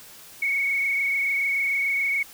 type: tone with frequency modulation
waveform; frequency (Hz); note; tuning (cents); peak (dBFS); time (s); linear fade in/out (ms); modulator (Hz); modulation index
sine; 2217; C#7; 0; -21; 0.42-2.23; 5; 26.9; 1.6
effects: white hiss -46 dBFS RMS until 2.33 s